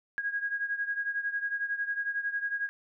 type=beating tone pair; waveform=sine; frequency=1639 / 1650 Hz; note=G#6 / G#6; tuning=-23 / -12 cents; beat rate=11 Hz; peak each=-31 / -35 dBFS; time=0.18-2.69 s; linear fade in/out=0 ms; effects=none